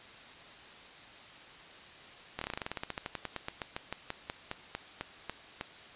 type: slowing click train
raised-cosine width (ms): 0.3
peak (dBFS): -19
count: 29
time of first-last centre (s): 2.39-5.611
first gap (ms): 24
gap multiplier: 1.1
effects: white hiss -51 dBFS RMS until 5.95 s + resampled to 8000 Hz